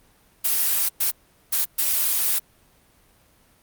blue noise bursts at uneven times, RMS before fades -21 dBFS, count 4, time 0.44-0.89 / 1-1.11 / 1.52-1.65 / 1.78-2.39 s, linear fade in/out 10 ms, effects pink hiss -58 dBFS RMS until 3.62 s + Opus 32 kbps

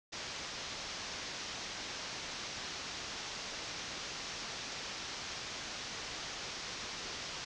white low-pass noise, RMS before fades -43 dBFS, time 0.12-7.45 s, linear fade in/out 10 ms, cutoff 6300 Hz, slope 48 dB/octave, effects none

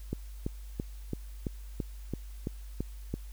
click train, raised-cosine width 3 ms, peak -19 dBFS, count 10, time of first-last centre 0.13-3.14 s, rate 2.99 Hz, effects added 50 Hz sine -41 dBFS peak until 3.32 s + white hiss -59 dBFS RMS until 3.32 s

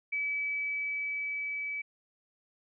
sine tone with level ramp, 2293 Hz, D7, 42 cents flat, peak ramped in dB -29 to -33 dBFS, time 0.12-1.82 s, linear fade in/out 10 ms, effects none

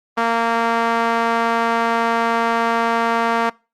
sawtooth tone with band-pass filter, 230.6 Hz, A#3, 19 cents flat, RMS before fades -18 dBFS, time 0.17-3.5 s, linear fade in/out 10 ms, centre 1100 Hz, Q 1.3, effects noise-tail reverb RT60 0.3 s tail -24 dB re dry + Opus 32 kbps

